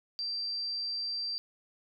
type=tone; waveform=sine; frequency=4699 Hz; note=D8; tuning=in tune; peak=-32 dBFS; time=0.19-1.38 s; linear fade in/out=0 ms; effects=none